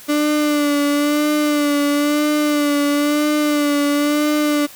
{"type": "tone with vibrato", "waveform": "35% pulse", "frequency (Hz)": 293.7, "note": "D4", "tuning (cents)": 0, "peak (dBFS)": -13, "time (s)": [0.08, 4.67], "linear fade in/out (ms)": 20, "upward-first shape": "sine", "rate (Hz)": 1, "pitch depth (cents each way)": 36, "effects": ["white hiss -40 dBFS RMS until 4.75 s"]}